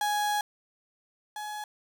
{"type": "tone pair in turn", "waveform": "35% pulse", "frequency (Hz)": [832, 842.6], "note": ["G#5", "G#5"], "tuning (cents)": [3, 25], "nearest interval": "unison", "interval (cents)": 22, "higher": "second", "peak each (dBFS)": [-24, -33], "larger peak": "first", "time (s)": [[0.01, 0.41], [1.36, 1.64]], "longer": "first", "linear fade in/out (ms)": 2, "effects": []}